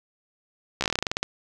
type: slowing click train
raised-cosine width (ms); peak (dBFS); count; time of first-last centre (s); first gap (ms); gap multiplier
0.2; -7; 14; 0.81-1.23; 14; 1.13
effects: none